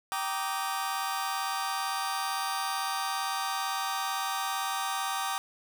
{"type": "chord", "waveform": "sawtooth", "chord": "Eb major seventh", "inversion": "first", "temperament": "just", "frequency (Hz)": [777.8, 933.4, 1166.7, 1244.5], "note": ["G5", "Bb5", "D6", "Eb6"], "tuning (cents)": [-14, 2, -12, 0], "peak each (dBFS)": [-30, -33, -30, -35], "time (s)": [0.12, 5.38], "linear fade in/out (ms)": 0, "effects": []}